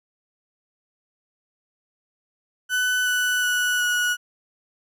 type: tone with pitch steps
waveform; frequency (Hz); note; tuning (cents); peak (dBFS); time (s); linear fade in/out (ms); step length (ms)
35% pulse; 1500 / 1487.1 / 1474.2 / 1461.5; F#6 / F#6 / F#6 / F#6; +23 / +8 / -7 / -22; -18; 2.69-4.17; 50; 370
effects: none